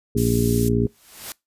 harmonic tone, 58.27 Hz, A#1, in tune, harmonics 1 / 2 / 3 / 4 / 5 / 6 / 7, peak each -27 / -22 / -28 / -22 / -26 / -32 / -24 dBFS, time 0.15-0.87 s, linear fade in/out 5 ms
pink high-pass noise, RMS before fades -32 dBFS, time 0.17-0.69 s, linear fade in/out 10 ms, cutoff 6800 Hz, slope 12 dB/octave
white noise with exponential growth, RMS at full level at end -30 dBFS, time 0.81-1.32 s, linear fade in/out 0 ms, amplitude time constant 110 ms
effects noise-tail reverb RT60 0.2 s tail -23 dB re dry + resampled to 32000 Hz

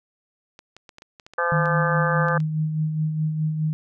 clicks, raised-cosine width 0.2 ms, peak -26 dBFS, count 11, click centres 0.591 / 0.766 / 0.892 / 0.984 / 1.021 / 1.198 / 1.265 / 1.336 / 1.657 / 2.285 / 2.403 s
harmonic tone, 171.6 Hz, F3, 30 cents flat, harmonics 3 / 4 / 5 / 6 / 7 / 8 / 9 / 10, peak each -25 / -35 / -29 / -35 / -25 / -37 / -26 / -31 dBFS, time 1.38-2.38 s, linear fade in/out 5 ms
sine tone with tremolo, 155.56 Hz, D#3, in tune, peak -19 dBFS, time 1.52-3.73 s, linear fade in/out 0 ms, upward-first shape sine, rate 4.8 Hz, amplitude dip 45%
effects none

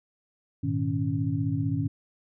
sine tone cluster, 103.6 / 119 / 154.8 / 276.5 Hz, G#2 / A#2 / D#3 / C#4, -4 / +36 / -9 / -4 cents, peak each -30 dBFS, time 0.63-1.88 s, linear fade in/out 10 ms, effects none

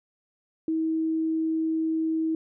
sine tone, 320.7 Hz, E4, 48 cents flat, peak -23 dBFS, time 0.68-2.35 s, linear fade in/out 2 ms, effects none

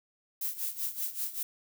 violet noise with tremolo, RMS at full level -32 dBFS, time 0.41-1.43 s, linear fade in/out 5 ms, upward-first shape sine, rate 5.2 Hz, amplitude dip 80%, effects none

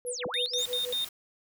sine tone with tremolo, 493.9 Hz, B4, in tune, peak -31 dBFS, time 0.05-0.93 s, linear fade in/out 0 ms, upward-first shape sine, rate 6.2 Hz, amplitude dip 100%
sine linear two-way sweep, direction down then up, 11690 to 115.9 to 7810 Hz, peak -34 dBFS, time 0.06-0.66 s, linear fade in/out 20 ms, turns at 0.26 s
triangle tone bursts, 3659 Hz, A#7, 33 cents flat, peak -26 dBFS, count 4, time 0.34-1.045 s, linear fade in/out 0 ms, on 120 ms, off 75 ms
white noise, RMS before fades -43 dBFS, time 0.58-1.09 s, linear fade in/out 5 ms
effects none

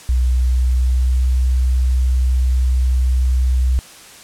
sine tone with pitch glide, 62.4 to 63.56 Hz, B1 to C2, +19 to -50 cents, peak -12 dBFS, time 0.09-3.79 s, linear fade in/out 0 ms, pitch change +31 cents, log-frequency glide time 0.21-1.25 s, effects white hiss -40 dBFS RMS until 4.23 s + low-pass 10000 Hz 12 dB/octave

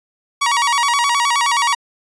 sawtooth tone with vibrato, 1035 Hz, C6, 19 cents flat, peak -10 dBFS, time 0.41-1.75 s, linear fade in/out 10 ms, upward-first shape square, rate 9.5 Hz, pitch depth 150 cents each way, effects resampled to 22050 Hz

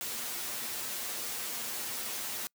white noise with comb filter, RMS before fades -37 dBFS, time 0.01-2.47 s, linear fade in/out 0 ms, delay 8.4 ms, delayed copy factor +0.8, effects noise-tail reverb RT60 0.1 s tail -26 dB re dry + high-pass 150 Hz 12 dB/octave

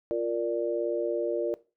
sine chord, Bb major, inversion second, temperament equal, 349.2 / 466.2 / 587.3 Hz, F4 / Bb4 / D5, 0 / 0 / 0 cents, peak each -30 dBFS, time 0.11-1.54 s, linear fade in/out 0 ms, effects noise-tail reverb RT60 0.3 s tail -19 dB re dry

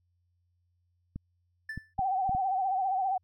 clicks, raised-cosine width 5 ms, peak -25 dBFS, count 5, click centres 1.16 / 1.776 / 1.992 / 2.294 / 2.349 s
triangle tone with exponential decay, 1760 Hz, A6, in tune, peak -31 dBFS, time 1.69-1.94 s, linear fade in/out 5 ms, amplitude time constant 53 ms
sine tone with vibrato, 763 Hz, G5, 47 cents flat, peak -26 dBFS, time 1.98-3.18 s, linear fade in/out 10 ms, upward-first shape sine, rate 15 Hz, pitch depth 68 cents each way
effects added 88 Hz sine -70 dBFS peak until 3.23 s

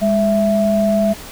sine tone pair together, 204.9 / 660.9 Hz, G#3 / E5, -23 / +4 cents, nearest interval octave + minor sixth, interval 2027 cents, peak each -15 dBFS, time 0.01-1.14 s, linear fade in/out 20 ms, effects pink hiss -34 dBFS RMS until 1.31 s

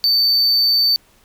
triangle tone, 4559 Hz, C#8, 48 cents sharp, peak -11 dBFS, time 0.04-0.96 s, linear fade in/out 0 ms, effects pink hiss -54 dBFS RMS until 1.24 s

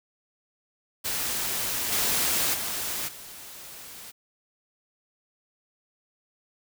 white noise with level steps, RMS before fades -29 / -25 / -31 / -43 dBFS, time 1.04-4.12 s, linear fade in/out 20 ms, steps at 1.91 / 2.53 / 3.07 s, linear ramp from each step 20 ms, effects none

